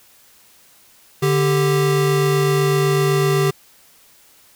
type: tone pair together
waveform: square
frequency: 146.64 / 392 Hz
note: D3 / G4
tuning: -2 / 0 cents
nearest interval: octave + perfect fourth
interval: 1702 cents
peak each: -18 dBFS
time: 1.22-3.51 s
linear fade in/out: 10 ms
effects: white hiss -51 dBFS RMS until 4.55 s